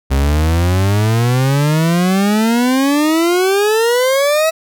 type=exponential sweep; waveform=40% pulse; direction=up; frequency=66.1 to 652 Hz; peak=-10 dBFS; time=0.1-4.51 s; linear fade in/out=20 ms; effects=none